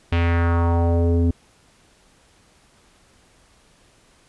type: tone with low-pass filter sweep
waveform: square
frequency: 85 Hz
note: F2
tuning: 46 cents flat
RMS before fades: -18 dBFS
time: 0.12-1.31 s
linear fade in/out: 5 ms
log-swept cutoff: 2900 to 300 Hz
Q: 2.3
effects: pink hiss -56 dBFS RMS until 4.28 s + resampled to 24000 Hz